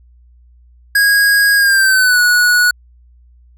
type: tone with pitch glide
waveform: square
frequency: 1644 to 1464.6 Hz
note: G#6 to F#6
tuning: -18 to -18 cents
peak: -9 dBFS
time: 0.95-2.71 s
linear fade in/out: 5 ms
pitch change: -200 cents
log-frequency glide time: 1.56-2.2 s
effects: added 60 Hz sine -43 dBFS peak until 3.57 s